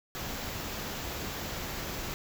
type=band-stop noise; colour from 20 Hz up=pink; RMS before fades=-37 dBFS; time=0.15-2.14 s; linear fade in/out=0 ms; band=7800 to 11000 Hz; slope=96 dB/octave; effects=none